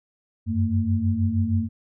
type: tone cluster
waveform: sine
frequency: 91.7 / 98.1 / 226.4 Hz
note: F#2 / G2 / A3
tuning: -15 / +2 / +50 cents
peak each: -24 / -24 / -24 dBFS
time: 0.46-1.69 s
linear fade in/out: 50 ms
effects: none